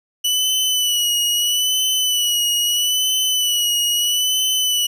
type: tone with vibrato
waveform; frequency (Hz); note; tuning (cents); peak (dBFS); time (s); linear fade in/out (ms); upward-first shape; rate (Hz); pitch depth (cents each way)
sawtooth; 2960; F#7; 0; -13; 0.24-4.87; 10; sine; 0.77; 45
effects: none